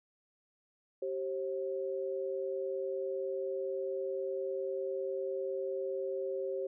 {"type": "tone pair together", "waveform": "sine", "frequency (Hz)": [386.2, 536], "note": ["G4", "C5"], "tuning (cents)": [-26, 42], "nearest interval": "tritone", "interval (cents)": 568, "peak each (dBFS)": [-36, -36], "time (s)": [1.02, 6.67], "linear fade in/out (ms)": 5, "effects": []}